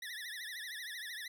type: tone with vibrato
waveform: 25% pulse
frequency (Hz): 1842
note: A#6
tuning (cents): -21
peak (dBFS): -38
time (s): 0.02-1.28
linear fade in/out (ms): 5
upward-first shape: triangle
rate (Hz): 13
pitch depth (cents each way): 180
effects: none